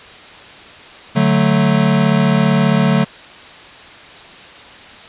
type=chord; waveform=square; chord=D major; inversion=none; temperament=equal; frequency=146.83 / 185 / 220 Hz; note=D3 / F#3 / A3; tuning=0 / 0 / 0 cents; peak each=-16 dBFS; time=1.15-3.05 s; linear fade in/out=20 ms; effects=white hiss -37 dBFS RMS until 5.08 s + resampled to 8000 Hz